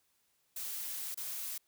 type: noise with dropouts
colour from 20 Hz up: blue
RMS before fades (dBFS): -40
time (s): 0.56-1.58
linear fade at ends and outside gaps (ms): 5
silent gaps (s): 1.145-1.173
effects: white hiss -75 dBFS RMS until 1.67 s